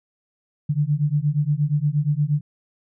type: beating tone pair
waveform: sine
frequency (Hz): 143.5 / 152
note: D3 / D#3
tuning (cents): -40 / -40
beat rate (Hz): 8.5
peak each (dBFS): -21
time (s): 0.69-2.41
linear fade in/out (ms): 10
effects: none

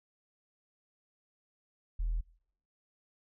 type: tone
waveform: sine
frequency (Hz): 40.81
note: E1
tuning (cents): -17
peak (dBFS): -28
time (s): 1.99-2.21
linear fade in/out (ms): 10
effects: noise-tail reverb RT60 0.8 s tail -26 dB re dry + tanh soft clip ceiling -26 dBFS

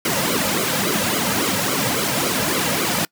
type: noise with flanger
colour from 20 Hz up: pink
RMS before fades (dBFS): -20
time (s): 0.05-3.05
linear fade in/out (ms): 2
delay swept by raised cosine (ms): 1.1 to 2.8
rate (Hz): 3.6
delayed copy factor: -0.85
effects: noise-tail reverb RT60 0.1 s tail -25 dB re dry + high-pass 150 Hz 12 dB/octave

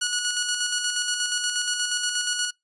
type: tone with tremolo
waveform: 10% pulse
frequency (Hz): 1460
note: F#6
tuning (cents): -24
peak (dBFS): -14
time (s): 0.01-2.51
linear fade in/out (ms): 10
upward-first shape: square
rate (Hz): 8.4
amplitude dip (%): 40
effects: noise-tail reverb RT60 0.2 s tail -26 dB re dry + resampled to 24000 Hz

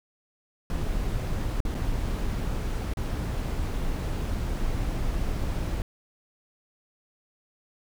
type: noise with dropouts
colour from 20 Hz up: brown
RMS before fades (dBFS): -28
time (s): 0.7-5.82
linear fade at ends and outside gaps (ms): 1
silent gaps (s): 1.604-1.651 / 1.745-1.75 / 2.937-2.971
effects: none

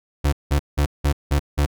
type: tone bursts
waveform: 35% pulse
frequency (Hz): 72.2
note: D2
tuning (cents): -29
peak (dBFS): -14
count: 6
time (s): 0.24-1.662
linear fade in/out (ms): 10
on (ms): 87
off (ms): 180
effects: none

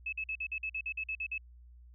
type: tone bursts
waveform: sine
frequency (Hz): 2598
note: E7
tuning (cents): -26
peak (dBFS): -33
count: 12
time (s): 0.06-1.38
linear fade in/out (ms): 5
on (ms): 66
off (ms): 48
effects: added 60 Hz sine -52 dBFS peak until 1.94 s

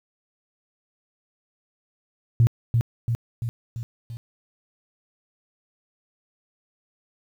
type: tone with echo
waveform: sine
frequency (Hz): 116.7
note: A#2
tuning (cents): +2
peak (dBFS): -12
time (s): 2.4-2.47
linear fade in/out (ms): 0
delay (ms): 340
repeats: 5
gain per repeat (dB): -4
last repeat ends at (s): 4.17
effects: tanh soft clip ceiling -8 dBFS + 9-bit

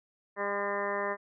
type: harmonic tone with a mistuned harmonic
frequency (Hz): 201.5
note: G3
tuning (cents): +48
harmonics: 1 / 2 / 3 / 4 / 5 / 6 / 7 / 8 / 9 / 10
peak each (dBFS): -44 / -36 / -35 / -42 / -36 / -40 / -46 / -44 / -37 / -45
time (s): 0.36-1.17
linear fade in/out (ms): 50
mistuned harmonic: 5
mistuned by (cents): +20
effects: none

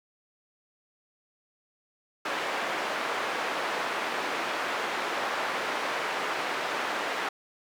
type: band-pass noise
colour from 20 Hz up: white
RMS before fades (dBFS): -31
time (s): 2.25-7.29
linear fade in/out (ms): 5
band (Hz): 380 to 1700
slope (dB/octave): 12
effects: none

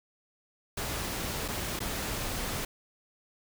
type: noise with dropouts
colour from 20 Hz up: pink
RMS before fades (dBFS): -34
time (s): 0.77-2.65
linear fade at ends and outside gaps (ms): 5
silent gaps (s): 1.481-1.484 / 1.792-1.803
effects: none

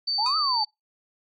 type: tone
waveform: sine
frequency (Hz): 4567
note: D8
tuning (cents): -49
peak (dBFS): -23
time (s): 0.07-0.65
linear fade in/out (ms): 10
type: exponential two-way sweep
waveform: sine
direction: up then down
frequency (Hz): 786 to 1300 to 824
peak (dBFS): -24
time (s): 0.18-0.64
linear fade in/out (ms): 10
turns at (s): 0.37
type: tone with exponential decay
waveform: sawtooth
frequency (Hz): 1244.5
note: D#6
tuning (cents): 0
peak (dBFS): -25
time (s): 0.26-0.42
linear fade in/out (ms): 2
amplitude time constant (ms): 33
effects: noise-tail reverb RT60 0.2 s tail -26 dB re dry + MP3 48 kbps

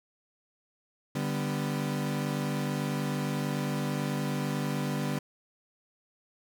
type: chord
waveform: 35% pulse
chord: G major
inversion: second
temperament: equal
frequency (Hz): 146.83 / 196 / 246.9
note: D3 / G3 / B3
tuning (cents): 0 / 0 / 0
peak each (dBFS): -30 / -33 / -33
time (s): 1.15-5.19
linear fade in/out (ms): 5
effects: none

